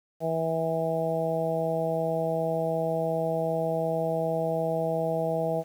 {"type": "harmonic tone", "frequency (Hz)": 162.7, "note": "E3", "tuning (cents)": -22, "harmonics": [1, 2, 3, 4, 5], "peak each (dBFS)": [-32, -37, -30, -28, -35], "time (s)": [0.2, 5.64], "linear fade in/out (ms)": 50, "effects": ["9-bit"]}